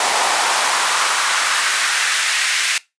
pink noise with high-pass filter sweep, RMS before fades -17 dBFS, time 0-2.78 s, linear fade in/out 2 ms, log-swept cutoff 740 to 2100 Hz, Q 1.7, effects noise-tail reverb RT60 0.2 s tail -20 dB re dry + resampled to 22050 Hz

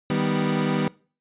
30% pulse chord, Eb augmented, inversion none, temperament equal, 155.56 / 196 / 246.9 Hz, Eb3 / G3 / B3, 0 / 0 / 0 cents, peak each -23 dBFS, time 0.1-0.88 s, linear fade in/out 2 ms, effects noise-tail reverb RT60 0.4 s tail -23 dB re dry + resampled to 8000 Hz

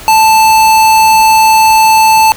square tone, 880 Hz, A5, in tune, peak -4 dBFS, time 0.08-2.32 s, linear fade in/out 0 ms, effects pink hiss -29 dBFS RMS until 2.36 s

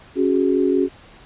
sine chord, C# suspended fourth, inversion none, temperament equal, 277.2 / 370 / 415.3 Hz, C#4 / F#4 / G#4, 0 / 0 / 0 cents, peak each -19 / -18 / -22 dBFS, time 0.15-0.89 s, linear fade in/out 50 ms, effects pink hiss -46 dBFS RMS until 1.25 s + resampled to 8000 Hz

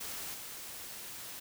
white noise with level steps, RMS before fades -41 / -45 dBFS, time 0-1.4 s, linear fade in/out 10 ms, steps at 0.34 s, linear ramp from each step 2 ms, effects none

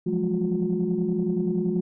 sine tone cluster, 172.4 / 182.9 / 211.1 / 359.9 Hz, F3 / F#3 / G#3 / F#4, -22 / -20 / +29 / -48 cents, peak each -28 / -27 / -27 / -26 dBFS, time 0.06-1.81 s, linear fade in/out 10 ms, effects tanh soft clip ceiling -14 dBFS

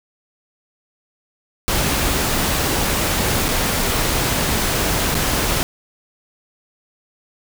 pink noise with dropouts, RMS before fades -19 dBFS, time 1.68-5.63 s, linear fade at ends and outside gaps 0 ms, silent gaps 3.483-3.488 / 5.144-5.151 s, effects none

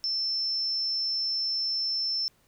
sine tone, 5330 Hz, E8, 18 cents sharp, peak -26 dBFS, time 0.04-2.28 s, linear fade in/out 0 ms, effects pink hiss -65 dBFS RMS until 2.47 s

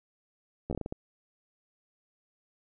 slowing click train, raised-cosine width 2 ms, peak -21 dBFS, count 8, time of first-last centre 0.7-0.924 s, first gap 12 ms, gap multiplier 1.32, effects none

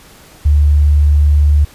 sine tone, 73.5 Hz, D2, 2 cents sharp, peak -6 dBFS, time 0.45-1.65 s, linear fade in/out 10 ms, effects pink hiss -41 dBFS RMS until 1.74 s + resampled to 32000 Hz

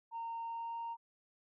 sine tone with pitch glide, 920 to 926.4 Hz, A#5 to A#5, -23 to -11 cents, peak -37 dBFS, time 0.11-0.97 s, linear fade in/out 50 ms, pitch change +12 cents, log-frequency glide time 0.43-0.78 s, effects tanh soft clip ceiling -36 dBFS

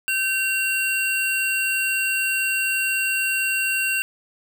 square tone pair together, 1543 / 2749 Hz, G6 / F7, -28 / -28 cents, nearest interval minor seventh, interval 1000 cents, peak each -27 / -22 dBFS, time 0.08-4.02 s, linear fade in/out 0 ms, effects none

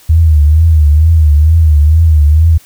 sine tone with vibrato, 77.78 Hz, D#2, in tune, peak -3 dBFS, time 0.09-2.58 s, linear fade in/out 10 ms, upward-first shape triangle, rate 2.2 Hz, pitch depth 120 cents each way, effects white hiss -42 dBFS RMS until 2.65 s

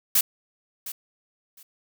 blue noise with echo, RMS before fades -19 dBFS, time 0.15-0.21 s, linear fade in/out 5 ms, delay 710 ms, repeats 2, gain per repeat -15 dB, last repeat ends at 1.63 s, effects none

